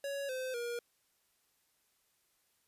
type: tone with pitch steps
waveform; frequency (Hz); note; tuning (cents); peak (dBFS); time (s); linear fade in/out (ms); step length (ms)
square; 559 / 515.6 / 475.5; C#5 / C5 / A#4; +14 / -26 / +34; -37; 0.04-0.79; 2; 250
effects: white hiss -75 dBFS RMS until 2.67 s + resampled to 32000 Hz